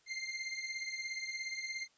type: beating tone pair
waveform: sawtooth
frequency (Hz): 2093 / 2110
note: C7 / C7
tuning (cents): 0 / +14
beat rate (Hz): 17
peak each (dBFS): -37 / -39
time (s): 0.06-1.88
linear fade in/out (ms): 50
effects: white hiss -70 dBFS RMS until 1.97 s + resampled to 16000 Hz